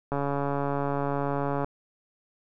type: click train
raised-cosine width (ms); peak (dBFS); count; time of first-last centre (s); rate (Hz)
1; -15; 216; 0.12-1.645; 141
effects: none